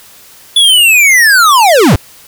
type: linear sweep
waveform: square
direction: down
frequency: 3462 to 65.41 Hz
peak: -4 dBFS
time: 0.56-1.96 s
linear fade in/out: 5 ms
effects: white hiss -38 dBFS RMS until 2.27 s